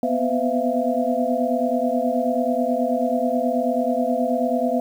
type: tone cluster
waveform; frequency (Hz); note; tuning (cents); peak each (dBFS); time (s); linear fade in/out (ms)
sine; 242.4 / 251.7 / 509 / 653 / 692; B3 / B3 / C5 / E5 / F5; -32 / +33 / -48 / -17 / -16; -25; 0.03-4.8; 2
effects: 8-bit